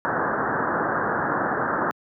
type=low-pass noise; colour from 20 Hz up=white; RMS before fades=-24 dBFS; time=0.05-1.91 s; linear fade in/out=0 ms; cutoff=1700 Hz; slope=96 dB/octave; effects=high-pass 150 Hz 12 dB/octave